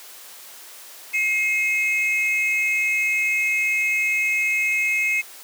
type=tone pair together; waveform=triangle; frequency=2140 / 2555 Hz; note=C7 / D#7; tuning=+38 / +45 cents; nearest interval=minor third; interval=307 cents; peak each=-20 / -20 dBFS; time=1.13-5.22 s; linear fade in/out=20 ms; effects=white hiss -42 dBFS RMS until 5.43 s + high-pass 400 Hz 12 dB/octave